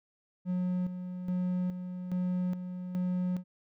triangle tone with tremolo, 181.1 Hz, F#3, 37 cents flat, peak -26 dBFS, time 0.45-3.44 s, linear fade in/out 50 ms, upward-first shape square, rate 1.2 Hz, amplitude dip 60%, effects none

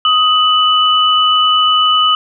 sine tone pair together, 1252.1 / 2978 Hz, D#6 / F#7, +11 / +11 cents, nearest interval octave + minor third, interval 1500 cents, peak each -11 dBFS, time 0.05-2.15 s, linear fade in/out 2 ms, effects none

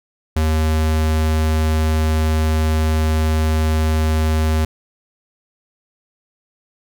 square tone, 78.5 Hz, D#2, 16 cents sharp, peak -15 dBFS, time 0.36-4.65 s, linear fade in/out 5 ms, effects none

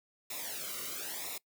white noise with flanger, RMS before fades -40 dBFS, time 0.3-1.38 s, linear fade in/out 5 ms, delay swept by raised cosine 0.64 to 1.2 ms, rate 0.99 Hz, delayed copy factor -0.8, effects noise-tail reverb RT60 0.1 s tail -23 dB re dry

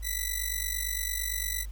5% pulse ring-modulated tone, 1979 Hz, B6, 3 cents sharp, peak -17 dBFS, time 0.02-1.66 s, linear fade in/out 50 ms, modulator 24.4 Hz, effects added 50 Hz sine -35 dBFS peak until 1.71 s + pink hiss -60 dBFS RMS until 1.71 s

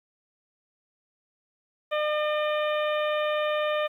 harmonic tone, 604 Hz, D5, 48 cents sharp, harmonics 1 / 2 / 3 / 4 / 5 / 6, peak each -25 / -31 / -35 / -37 / -39 / -41 dBFS, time 1.91-3.88 s, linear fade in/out 20 ms, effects 10-bit

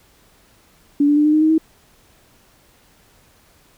sine tone with pitch steps, 287.7 / 292.7 / 297.8 / 303.1 / 308.3 / 313.7 / 319.2 Hz, D4 / D4 / D4 / D#4 / D#4 / D#4 / D#4, -36 / -6 / +24 / -45 / -16 / +14 / +44 cents, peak -11 dBFS, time 1-1.581 s, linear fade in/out 5 ms, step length 83 ms, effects pink hiss -54 dBFS RMS until 3.77 s

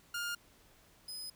sawtooth tone pair in turn, 1412 / 5032 Hz, F6 / D#8, +19 / +19 cents, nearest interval octave + minor seventh, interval 2200 cents, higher second, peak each -32 / -39 dBFS, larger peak first, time 0.14-0.35 / 1.08-1.3 s, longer second, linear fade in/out 5 ms, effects pink hiss -64 dBFS RMS until 1.35 s

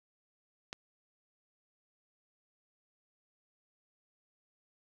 click, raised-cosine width 0.2 ms, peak -22 dBFS, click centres 0.729 s, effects none

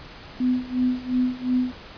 sine tone with tremolo, 251.9 Hz, B3, 34 cents sharp, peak -17 dBFS, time 0.4-1.72 s, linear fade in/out 5 ms, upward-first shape sine, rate 2.8 Hz, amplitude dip 90%, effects pink hiss -42 dBFS RMS until 1.97 s + resampled to 11025 Hz

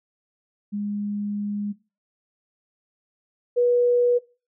sine tone pair in turn, 205.5 / 486.2 Hz, G#3 / B4, -18 / -27 cents, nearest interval octave + minor third, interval 1491 cents, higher second, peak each -25 / -16 dBFS, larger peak second, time 0.72-1.73 / 3.56-4.19 s, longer first, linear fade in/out 20 ms, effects noise-tail reverb RT60 0.3 s tail -19 dB re dry

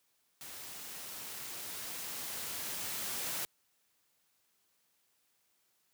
white noise with level ramp, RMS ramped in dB -47 to -37 dBFS, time 0.41-3.45 s, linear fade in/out 0 ms, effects white hiss -75 dBFS RMS until 5.93 s + high-pass 80 Hz 12 dB/octave

